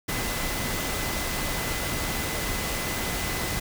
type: tone in noise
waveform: sine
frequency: 2018 Hz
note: B6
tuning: 37 cents sharp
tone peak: -37 dBFS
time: 0.08-3.6 s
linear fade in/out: 10 ms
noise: pink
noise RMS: -29 dBFS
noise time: 0.08-3.6 s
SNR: -11 dB
effects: none